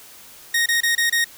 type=tone bursts; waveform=sawtooth; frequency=1864.7 Hz; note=A#6; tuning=in tune; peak=-13 dBFS; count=5; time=0.54-1.244 s; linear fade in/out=5 ms; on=120 ms; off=26 ms; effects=white hiss -44 dBFS RMS until 1.37 s